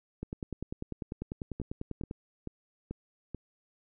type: two click trains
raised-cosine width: 3 ms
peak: -23 / -24 dBFS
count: 20 / 5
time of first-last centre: 0.23-2.111 / 1.6-3.347 s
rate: 10.1 / 2.29 Hz
effects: none